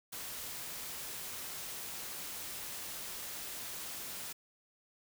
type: noise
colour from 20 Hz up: white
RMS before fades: -43 dBFS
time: 0.12-4.33 s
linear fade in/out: 10 ms
effects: none